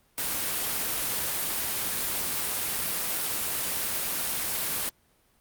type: noise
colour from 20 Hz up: white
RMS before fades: -29 dBFS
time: 0.18-4.89 s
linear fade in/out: 0 ms
effects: pink hiss -65 dBFS RMS until 5.4 s + Opus 32 kbps